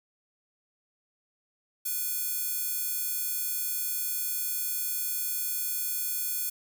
square tone with high-pass filter, 490 Hz, B4, 14 cents flat, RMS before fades -31 dBFS, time 1.85-6.5 s, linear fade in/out 10 ms, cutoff 12000 Hz, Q 0.57, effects 9-bit

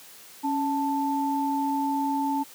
sine tone pair together, 277.4 / 880.7 Hz, C#4 / A5, +1 / +1 cents, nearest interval octave + minor sixth, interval 2000 cents, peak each -26 dBFS, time 0.43-2.44 s, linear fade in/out 20 ms, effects white hiss -48 dBFS RMS until 2.54 s + high-pass 150 Hz 12 dB/octave

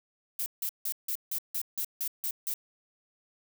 violet noise bursts, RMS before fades -32 dBFS, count 10, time 0.39-2.54 s, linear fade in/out 2 ms, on 71 ms, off 160 ms, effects none

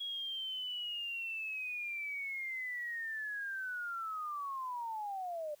sine linear sweep, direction down, 3322 to 582 Hz, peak -37 dBFS, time 0-5.55 s, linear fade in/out 10 ms, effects white hiss -67 dBFS RMS until 5.6 s

